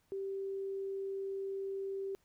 sine tone, 390 Hz, G4, 9 cents flat, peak -36 dBFS, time 0.12-2.15 s, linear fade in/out 0 ms, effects pink hiss -74 dBFS RMS until 2.24 s

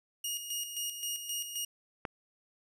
15% pulse tone with tremolo, 2863 Hz, F7, 42 cents sharp, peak -26 dBFS, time 0.24-1.65 s, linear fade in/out 5 ms, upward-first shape square, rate 3.8 Hz, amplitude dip 55%
click, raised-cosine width 0.5 ms, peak -20 dBFS, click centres 2.052 s
effects none

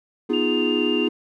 triangle chord, F half-diminished seventh, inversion second, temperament equal, 246.9 / 311.1 / 349.2 / 415.3 Hz, Cb4 / Eb4 / F4 / Ab4, 0 / 0 / 0 / 0 cents, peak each -23 dBFS, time 0.29-1.09 s, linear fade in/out 10 ms
sine tone with vibrato, 2794 Hz, F7, in tune, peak -25 dBFS, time 0.33-1.08 s, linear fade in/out 10 ms, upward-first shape triangle, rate 5.6 Hz, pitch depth 10 cents each way
effects none

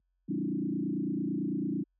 sine tone with frequency modulation, 240 Hz, B3, 49 cents flat, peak -28 dBFS, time 0.28-1.84 s, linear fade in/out 20 ms, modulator 29 Hz, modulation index 2.9, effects added 45 Hz sine -54 dBFS peak until 1.99 s + high-pass 150 Hz 12 dB/octave

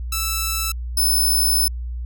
5% pulse tone pair in turn, 1318.5 / 5262 Hz, E6 / E8, 0 / -4 cents, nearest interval 2 octaves, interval 2396 cents, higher second, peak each -10 dBFS, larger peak neither, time 0.12-0.72 / 0.97-1.68 s, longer second, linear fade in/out 5 ms, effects added 60 Hz sine -25 dBFS peak until 2.05 s

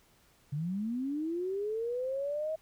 sine linear sweep, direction up, 137.5 to 641 Hz, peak -31 dBFS, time 0.52-2.56 s, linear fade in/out 10 ms, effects pink hiss -65 dBFS RMS until 2.61 s

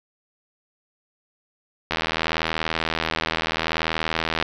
click train, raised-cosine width 0.3 ms, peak -6 dBFS, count 204, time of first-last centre 1.91-4.425 s, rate 80.7 Hz, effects resampled to 16000 Hz + 7-bit

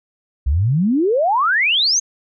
sine exponential sweep, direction up, 61.74 to 6645 Hz, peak -13 dBFS, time 0.46-2 s, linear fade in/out 10 ms, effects none

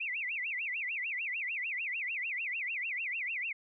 sine tone with vibrato, 2328 Hz, D7, 16 cents flat, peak -33 dBFS, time 0-3.53 s, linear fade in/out 10 ms, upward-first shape sine, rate 6.7 Hz, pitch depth 300 cents each way, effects none

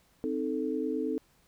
sine chord, A diminished, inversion first, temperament equal, 261.6 / 311.1 / 440 Hz, C4 / Eb4 / A4, 0 / 0 / 0 cents, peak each -33 dBFS, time 0.24-1.18 s, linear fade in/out 0 ms, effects pink hiss -66 dBFS RMS until 1.47 s

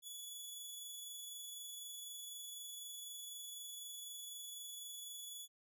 15% pulse tone with amplitude modulation, 3412 Hz, G#7, 46 cents sharp, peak -39 dBFS, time 0.02-5.48 s, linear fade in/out 50 ms, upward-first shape sine, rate 24 Hz, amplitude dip 25%, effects none

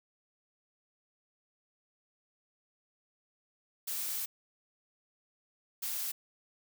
blue noise bursts at uneven times, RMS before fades -36 dBFS, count 2, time 3.87-4.26 / 5.82-6.12 s, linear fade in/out 10 ms, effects none

